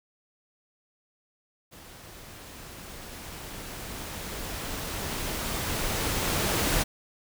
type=noise with level ramp; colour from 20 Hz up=pink; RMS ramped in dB=-48 to -25 dBFS; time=1.71-6.84 s; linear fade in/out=20 ms; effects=none